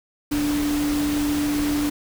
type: tone in noise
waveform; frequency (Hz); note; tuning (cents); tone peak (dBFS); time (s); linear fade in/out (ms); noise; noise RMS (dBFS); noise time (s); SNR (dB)
sine; 293.3; D4; -2; -20; 0.31-1.9; 10; pink; -30; 0.31-1.9; +7
effects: none